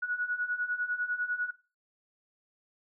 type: beating tone pair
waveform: sine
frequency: 1458 / 1468 Hz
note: F#6 / F#6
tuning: -26 / -14 cents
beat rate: 10 Hz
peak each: -36 / -31 dBFS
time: 0.02-1.51 s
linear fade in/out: 10 ms
effects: noise-tail reverb RT60 0.3 s tail -17 dB re dry